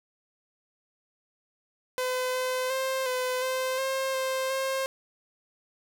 sawtooth tone with pitch steps, 508 / 511 / 527 / 507 / 518 / 532 / 525 / 533 Hz, B4 / C5 / C5 / B4 / C5 / C5 / C5 / C5, +49 / -41 / +12 / +45 / -17 / +29 / +6 / +32 cents, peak -23 dBFS, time 1.98-4.86 s, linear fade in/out 0 ms, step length 360 ms, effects none

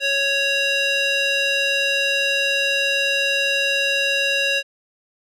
square tone with band-pass filter, 554.4 Hz, C#5, in tune, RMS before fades -20 dBFS, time 0-4.63 s, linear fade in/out 50 ms, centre 3000 Hz, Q 1.9, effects none

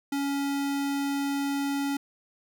square tone, 280 Hz, C#4, 18 cents sharp, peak -27 dBFS, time 0.12-1.97 s, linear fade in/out 5 ms, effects none

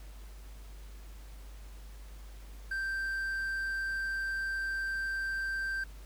triangle tone, 1568 Hz, G6, in tune, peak -30 dBFS, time 2.71-5.84 s, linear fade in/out 5 ms, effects added 50 Hz sine -45 dBFS peak until 6.05 s + pink hiss -58 dBFS RMS until 6.05 s

